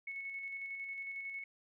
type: tone with tremolo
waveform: sine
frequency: 2203 Hz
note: C#7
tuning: 11 cents flat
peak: -39 dBFS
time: 0.07-1.44 s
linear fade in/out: 5 ms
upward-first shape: square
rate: 11 Hz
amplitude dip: 30%
effects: none